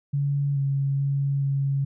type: tone with pitch steps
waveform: sine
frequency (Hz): 141.6 / 138.3 / 139.4 / 138.3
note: C#3 / C#3 / C#3 / C#3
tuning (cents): +37 / -4 / +10 / -4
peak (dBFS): -21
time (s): 0.13-1.85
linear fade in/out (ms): 10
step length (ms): 430
effects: none